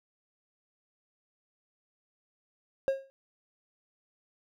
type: tone with exponential decay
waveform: triangle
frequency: 540 Hz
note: C#5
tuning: 45 cents flat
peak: -19 dBFS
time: 2.88-3.1 s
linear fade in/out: 0 ms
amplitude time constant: 46 ms
effects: none